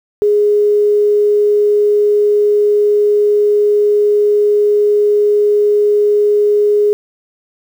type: tone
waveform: sine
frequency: 415.3 Hz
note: G#4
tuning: in tune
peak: -8 dBFS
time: 0.22-6.93 s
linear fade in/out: 0 ms
effects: 7-bit